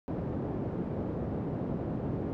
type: band-pass noise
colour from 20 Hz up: pink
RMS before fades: -34 dBFS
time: 0.08-2.33 s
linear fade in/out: 0 ms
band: 110 to 440 Hz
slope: 12 dB/octave
effects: none